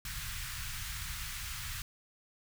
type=band-stop noise; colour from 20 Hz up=pink; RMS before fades=-40 dBFS; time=0.05-1.82 s; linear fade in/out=2 ms; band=130 to 1300 Hz; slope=24 dB/octave; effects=none